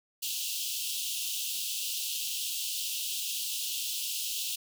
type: high-pass noise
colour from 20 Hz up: pink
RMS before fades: -34 dBFS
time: 0.22-4.56 s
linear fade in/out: 10 ms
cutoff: 2700 Hz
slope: 96 dB/octave
effects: none